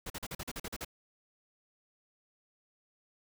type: noise bursts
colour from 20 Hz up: pink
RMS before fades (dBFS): -40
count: 10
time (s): 0.06-0.848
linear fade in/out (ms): 5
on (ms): 41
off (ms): 42
effects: none